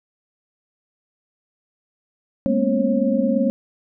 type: tone cluster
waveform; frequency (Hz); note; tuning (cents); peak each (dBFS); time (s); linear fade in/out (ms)
sine; 203.7 / 226.7 / 244.4 / 273 / 543; G#3 / A#3 / B3 / C#4 / C#5; -33 / -48 / -18 / -26 / -36; -23 / -23 / -22 / -24 / -22; 2.46-3.5; 0
effects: none